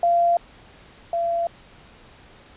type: tone pair in turn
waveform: sine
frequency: 689 / 680.7 Hz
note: F5 / F5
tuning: -24 / -45 cents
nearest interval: unison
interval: 21 cents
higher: first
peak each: -15 / -20 dBFS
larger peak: first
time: 0.03-0.37 / 1.13-1.47 s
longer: neither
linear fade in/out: 2 ms
effects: pink hiss -49 dBFS RMS until 2.56 s + resampled to 8000 Hz